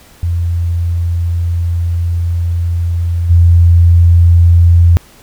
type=tone with level steps; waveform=sine; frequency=85.6 Hz; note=F2; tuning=34 cents flat; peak=-11 / -3 dBFS; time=0.23-4.97 s; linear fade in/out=0 ms; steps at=3.29 s; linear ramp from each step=20 ms; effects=pink hiss -42 dBFS RMS until 5.22 s